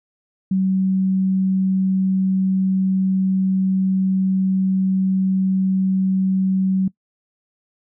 sine tone, 189.6 Hz, F#3, 43 cents sharp, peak -15 dBFS, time 0.51-6.88 s, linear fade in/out 5 ms, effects noise-tail reverb RT60 0.1 s tail -21 dB re dry

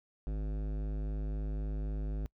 sine tone with hard clipping, 51.91 Hz, G#1, in tune, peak -35 dBFS, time 0.27-2.26 s, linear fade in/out 0 ms, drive 16 dB, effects noise-tail reverb RT60 0.1 s tail -25 dB re dry

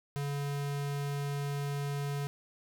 square tone, 142.3 Hz, C#3, 46 cents sharp, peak -33 dBFS, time 0.16-2.27 s, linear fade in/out 0 ms, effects none

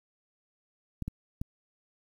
clicks, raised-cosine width 5 ms, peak -21 dBFS, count 3, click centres 1.023 / 1.08 / 1.415 s, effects 9-bit

